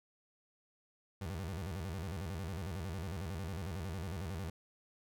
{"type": "tone with vibrato", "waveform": "30% pulse", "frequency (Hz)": 88.4, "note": "F2", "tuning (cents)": 22, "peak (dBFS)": -36, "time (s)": [1.21, 4.5], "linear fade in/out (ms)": 5, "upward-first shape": "square", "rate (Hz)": 11, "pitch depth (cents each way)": 180, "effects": []}